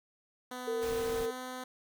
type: tone with pitch glide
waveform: 10% pulse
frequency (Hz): 250.6 to 254.4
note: B3 to C4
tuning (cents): +25 to -48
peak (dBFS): -31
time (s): 0.51-1.64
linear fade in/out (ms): 5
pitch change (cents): +27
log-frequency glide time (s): 0.81-1.4
type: tone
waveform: sine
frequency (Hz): 457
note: A#4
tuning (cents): -34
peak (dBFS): -31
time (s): 0.67-1.31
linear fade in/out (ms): 10
type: noise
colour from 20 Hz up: pink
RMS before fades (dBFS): -43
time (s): 0.81-1.27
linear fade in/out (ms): 20
effects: none